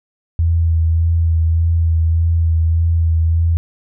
sine tone with vibrato, 82.41 Hz, E2, in tune, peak -11 dBFS, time 0.39-3.57 s, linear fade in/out 0 ms, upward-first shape sine, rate 1.7 Hz, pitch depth 22 cents each way, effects none

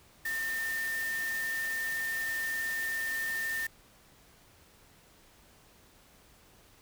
sine tone in noise, 1807 Hz, A6, 46 cents sharp, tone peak -31 dBFS, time 0.25-3.67 s, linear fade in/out 5 ms, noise white, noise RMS -42 dBFS, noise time 0.25-3.67 s, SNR +8 dB, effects pink hiss -60 dBFS RMS until 6.81 s

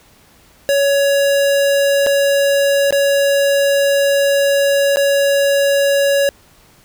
square tone with dropouts, 560 Hz, C#5, 18 cents sharp, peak -12 dBFS, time 0.69-6.29 s, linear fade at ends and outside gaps 0 ms, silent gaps 2.064-2.069 / 2.907-2.925 / 4.96-4.97 s, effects pink hiss -49 dBFS RMS until 6.84 s

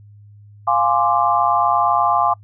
sine chord, D half-diminished seventh, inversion first, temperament equal, 698.5 / 830.6 / 1046.5 / 1174.7 Hz, F5 / Ab5 / C6 / D6, 0 / 0 / 0 / 0 cents, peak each -19 dBFS, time 0.67-2.34 s, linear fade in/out 10 ms, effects noise-tail reverb RT60 0.1 s tail -26 dB re dry + added 103 Hz sine -41 dBFS peak until 2.43 s

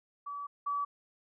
sine tone pair in turn, 1146 / 1146 Hz, D6 / D6, -43 / -43 cents, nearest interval unison, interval 0 cents, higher neither, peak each -37 / -30 dBFS, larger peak second, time 0.26-0.47 / 0.66-0.85 s, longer first, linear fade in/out 10 ms, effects none

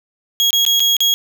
35% pulse tone with dropouts, 3300 Hz, G#7, 12 cents flat, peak -10 dBFS, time 0.4-1.14 s, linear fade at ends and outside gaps 0 ms, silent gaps 0.506-0.53 / 0.651-0.664 / 0.796-0.803 / 0.967-1.005 s, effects none

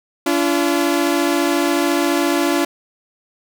sawtooth tone pair together, 286.9 / 341.2 Hz, D4 / F4, -40 / -40 cents, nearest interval minor third, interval 300 cents, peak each -14 dBFS, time 0.26-2.65 s, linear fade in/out 5 ms, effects none

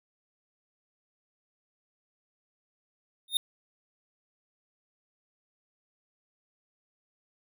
square tone with exponential growth, 3669 Hz, A#7, 28 cents flat, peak -20 dBFS, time 3.28-3.37 s, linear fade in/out 2 ms, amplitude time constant 19 ms, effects none

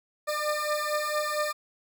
20% pulse beating tone pair, 598 / 602.4 Hz, D5 / D5, +31 / +44 cents, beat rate 4.4 Hz, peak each -26 / -24 dBFS, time 0.27-1.53 s, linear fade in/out 20 ms, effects none

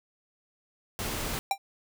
pink noise, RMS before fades -33 dBFS, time 0.99-1.39 s, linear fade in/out 0 ms
square tone with exponential decay, 789 Hz, G5, 11 cents sharp, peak -20 dBFS, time 1.51-1.58 s, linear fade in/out 2 ms, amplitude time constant 15 ms
effects none

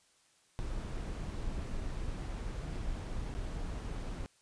brown noise with dropouts, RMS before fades -38 dBFS, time 0.59-4.26 s, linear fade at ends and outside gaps 0 ms, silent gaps 2.753-2.757 / 3.34-3.35 s, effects white hiss -68 dBFS RMS until 4.41 s + resampled to 22050 Hz

